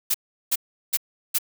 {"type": "noise bursts", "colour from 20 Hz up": "blue", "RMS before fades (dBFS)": -21, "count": 4, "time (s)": [0.1, 1.386], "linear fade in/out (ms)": 10, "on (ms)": 44, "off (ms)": 370, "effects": []}